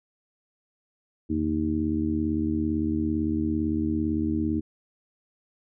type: harmonic tone with a mistuned harmonic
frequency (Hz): 77.78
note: D#2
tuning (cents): 0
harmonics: 1 / 2 / 3 / 4 / 5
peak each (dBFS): -31 / -37 / -28 / -26 / -38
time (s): 1.29-4.61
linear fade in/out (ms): 20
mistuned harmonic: 1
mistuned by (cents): +140
effects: none